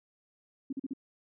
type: tone bursts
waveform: sine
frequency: 269.8 Hz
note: C#4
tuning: 47 cents flat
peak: -32 dBFS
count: 4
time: 0.7-0.935 s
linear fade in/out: 5 ms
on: 28 ms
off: 41 ms
effects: none